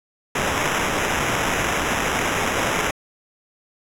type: noise with sample-and-hold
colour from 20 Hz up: blue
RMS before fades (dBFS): -22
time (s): 0.35-2.91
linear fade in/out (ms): 5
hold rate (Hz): 4410
effects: low-pass 12000 Hz 12 dB/octave

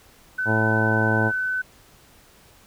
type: tone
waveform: sine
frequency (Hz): 1511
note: F#6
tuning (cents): +36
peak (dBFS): -22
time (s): 0.38-1.62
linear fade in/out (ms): 10
type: harmonic tone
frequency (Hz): 110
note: A2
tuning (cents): 0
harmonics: 1 / 2 / 3 / 4 / 5 / 6 / 7 / 8 / 9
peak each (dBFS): -23 / -26 / -28 / -29 / -30 / -31 / -31 / -32 / -33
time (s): 0.45-1.32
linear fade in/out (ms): 50
effects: pink hiss -53 dBFS RMS until 2.66 s

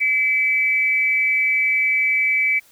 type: tone pair together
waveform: sine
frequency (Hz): 2049 / 2300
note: C7 / D7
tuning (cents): -37 / -37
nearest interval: major second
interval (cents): 200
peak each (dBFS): -24 / -16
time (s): 0-2.6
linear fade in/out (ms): 20
effects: white hiss -53 dBFS RMS until 2.71 s

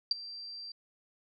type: tone with ADSR envelope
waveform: sine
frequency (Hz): 4705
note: D8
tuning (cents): +2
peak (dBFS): -21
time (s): 0.11-0.72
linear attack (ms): 3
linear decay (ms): 17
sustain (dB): -20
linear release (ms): 5
effects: none

